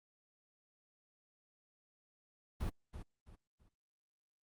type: noise with echo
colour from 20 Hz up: brown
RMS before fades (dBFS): -37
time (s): 2.6-2.7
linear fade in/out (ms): 10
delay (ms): 330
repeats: 3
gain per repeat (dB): -10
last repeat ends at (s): 3.69
effects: Opus 32 kbps